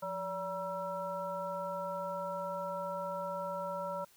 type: harmonic tone with a mistuned harmonic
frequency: 191.1 Hz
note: G3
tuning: 44 cents flat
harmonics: 1 / 3 / 5 / 7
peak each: -47 / -38 / -40 / -43 dBFS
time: 0.02-4.05 s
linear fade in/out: 10 ms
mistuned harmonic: 1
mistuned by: -150 cents
effects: white hiss -64 dBFS RMS until 4.16 s